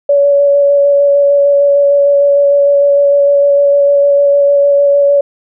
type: tone with vibrato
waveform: sine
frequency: 567 Hz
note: C#5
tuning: 39 cents sharp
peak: -5 dBFS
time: 0.09-5.21 s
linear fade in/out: 5 ms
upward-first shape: square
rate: 6.6 Hz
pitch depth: 9 cents each way
effects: none